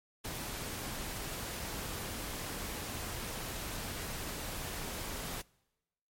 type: noise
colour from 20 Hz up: pink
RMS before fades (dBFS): -40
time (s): 0.24-5.42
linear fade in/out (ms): 10
effects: noise-tail reverb RT60 1.0 s tail -25 dB re dry + MP3 64 kbps